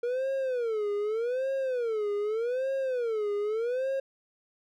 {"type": "tone with vibrato", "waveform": "triangle", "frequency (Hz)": 470, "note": "A#4", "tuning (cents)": 14, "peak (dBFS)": -25, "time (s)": [0.03, 4], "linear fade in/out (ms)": 5, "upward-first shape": "sine", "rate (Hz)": 0.83, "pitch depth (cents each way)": 240, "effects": []}